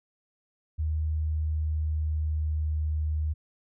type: tone with pitch glide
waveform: sine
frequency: 77.78 to 76.93 Hz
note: D#2 to D#2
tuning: 0 to -19 cents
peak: -25 dBFS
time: 0.78-3.34 s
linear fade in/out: 20 ms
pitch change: -19 cents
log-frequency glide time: 1.08-2.84 s
effects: none

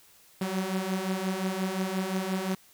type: beating tone pair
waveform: sawtooth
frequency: 185 / 190.7 Hz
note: F#3 / G3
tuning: 0 / -47 cents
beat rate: 5.7 Hz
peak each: -29 / -26 dBFS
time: 0.41-2.55 s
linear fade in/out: 5 ms
effects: white hiss -58 dBFS RMS until 2.73 s

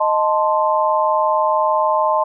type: chord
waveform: sine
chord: A diminished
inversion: second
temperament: equal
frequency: 622.3 / 880 / 1046.5 Hz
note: Eb5 / A5 / C6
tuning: 0 / 0 / 0 cents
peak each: -18 dBFS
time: 0-2.24 s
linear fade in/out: 10 ms
effects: none

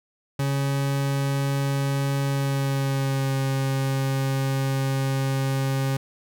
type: tone with pitch glide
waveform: 40% pulse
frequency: 138.59 to 135.03 Hz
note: C#3 to C#3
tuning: 0 to -45 cents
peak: -21 dBFS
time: 0.39-5.97 s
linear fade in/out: 5 ms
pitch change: -45 cents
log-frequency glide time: 2.29-3.35 s
effects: none

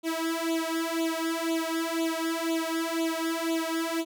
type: tone with flanger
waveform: sawtooth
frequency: 327.7 Hz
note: E4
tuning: 10 cents flat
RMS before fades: -29 dBFS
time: 0.03-4.05 s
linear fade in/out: 50 ms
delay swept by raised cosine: 0.28 to 2.48 ms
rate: 2 Hz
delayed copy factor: +0.95
effects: none

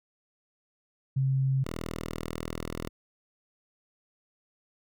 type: tone pair in turn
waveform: sine / 5% pulse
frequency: 133.8 / 40.54 Hz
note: C3 / E1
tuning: +39 / -28 cents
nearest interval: octave + major sixth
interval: 2067 cents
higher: first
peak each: -23 dBFS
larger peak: neither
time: 1.16-1.64 / 1.64-2.89 s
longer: second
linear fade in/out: 10 ms
effects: none

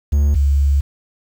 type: tone pair in turn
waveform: triangle / sine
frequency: 71.9 / 70.26 Hz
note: D2 / C#2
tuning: -36 / +24 cents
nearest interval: unison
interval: 40 cents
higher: first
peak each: -9 / -11 dBFS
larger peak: first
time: 0.12-0.35 / 0.35-0.81 s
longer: second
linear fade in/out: 10 ms
effects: 7-bit

